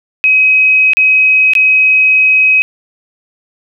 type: tone with dropouts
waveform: sine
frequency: 2536 Hz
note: D#7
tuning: 32 cents sharp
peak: -5 dBFS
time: 0.24-2.62 s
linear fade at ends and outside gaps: 0 ms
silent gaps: 0.934-0.97 / 1.535-1.552 s
effects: none